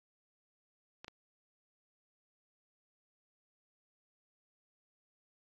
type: clicks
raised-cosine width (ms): 0.2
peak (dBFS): -28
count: 2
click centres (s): 1.045 / 1.081
effects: low-pass 5000 Hz 12 dB/octave + AAC 48 kbps